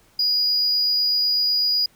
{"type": "tone with amplitude modulation", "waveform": "triangle", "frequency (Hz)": 4900, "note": "D#8", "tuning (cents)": -27, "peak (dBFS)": -14, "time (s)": [0.19, 1.86], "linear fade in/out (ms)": 5, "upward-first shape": "sine", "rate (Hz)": 68, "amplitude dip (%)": 25, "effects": ["tanh soft clip ceiling -13 dBFS", "pink hiss -57 dBFS RMS until 1.95 s"]}